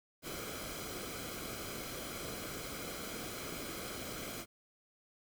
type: noise with comb filter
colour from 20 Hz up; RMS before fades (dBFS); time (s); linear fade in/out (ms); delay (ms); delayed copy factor
pink; -43; 0.22-4.46; 50; 1.1; -0.6
effects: none